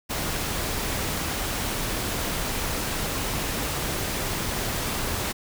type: noise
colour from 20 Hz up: pink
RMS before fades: -28 dBFS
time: 0.09-5.33 s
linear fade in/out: 20 ms
effects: none